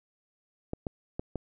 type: clicks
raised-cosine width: 2 ms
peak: -19 dBFS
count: 4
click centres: 0.734 / 0.868 / 1.195 / 1.357 s
effects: none